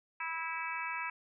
harmonic tone, 326.8 Hz, E4, 15 cents flat, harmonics 3 / 4 / 5 / 6 / 7 / 8, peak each -40 / -43 / -43 / -46 / -41 / -43 dBFS, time 0.2-1.1 s, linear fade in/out 5 ms, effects none

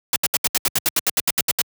white noise bursts, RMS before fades -18 dBFS, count 15, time 0.13-1.617 s, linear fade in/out 2 ms, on 31 ms, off 73 ms, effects high-pass 80 Hz 12 dB/octave

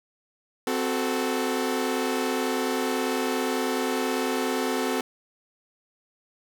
sawtooth chord, F# diminished, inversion second, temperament equal with one note detuned, 259.1 / 370 / 440 Hz, C4 / F#4 / A4, -17 / 0 / 0 cents, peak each -24 / -26 / -25 dBFS, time 0.67-5.01 s, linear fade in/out 2 ms, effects none

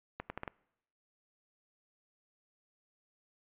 accelerating click train, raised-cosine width 0.5 ms, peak -23 dBFS, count 5, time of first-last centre 0.2-0.478 s, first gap 100 ms, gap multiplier 0.76, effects noise-tail reverb RT60 0.8 s tail -24 dB re dry + resampled to 8000 Hz

